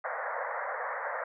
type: band-pass noise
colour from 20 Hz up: pink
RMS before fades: -35 dBFS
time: 0.04-1.24 s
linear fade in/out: 5 ms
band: 490 to 2000 Hz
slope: 96 dB/octave
effects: none